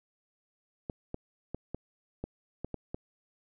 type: clicks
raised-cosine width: 2 ms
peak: -22 dBFS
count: 8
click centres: 0.898 / 1.144 / 1.546 / 1.746 / 2.24 / 2.646 / 2.743 / 2.945 s
effects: none